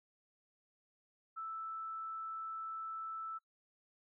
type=tone; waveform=sine; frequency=1318.5 Hz; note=E6; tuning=in tune; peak=-40 dBFS; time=1.36-3.39 s; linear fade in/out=20 ms; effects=noise-tail reverb RT60 0.1 s tail -22 dB re dry